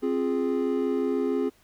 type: chord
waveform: triangle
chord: F minor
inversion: second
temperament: equal with one note detuned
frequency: 264.4 / 349.2 / 415.3 Hz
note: C4 / F4 / Ab4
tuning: +18 / 0 / 0 cents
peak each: -25 / -28 / -25 dBFS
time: 0.02-1.5 s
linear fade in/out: 20 ms
effects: pink hiss -61 dBFS RMS until 1.63 s